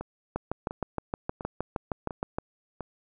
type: two click trains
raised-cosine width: 1 ms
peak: -15 / -21 dBFS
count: 14 / 5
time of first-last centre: 0.36-2.385 / 0.01-2.807 s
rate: 6.42 / 1.43 Hz
effects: none